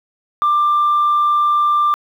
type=tone; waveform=sine; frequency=1186 Hz; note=D6; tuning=17 cents sharp; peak=-10 dBFS; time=0.42-1.94 s; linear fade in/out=0 ms; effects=tanh soft clip ceiling -9 dBFS + 8-bit